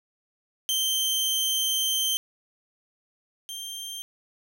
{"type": "tone pair in turn", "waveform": "sawtooth", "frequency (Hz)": [3129, 3165], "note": ["G7", "G7"], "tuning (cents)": [-4, 16], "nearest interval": "unison", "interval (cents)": 20, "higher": "second", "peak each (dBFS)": [-20, -31], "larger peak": "first", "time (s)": [[0.69, 2.17], [3.49, 4.02]], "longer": "first", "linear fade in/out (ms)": 0, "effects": []}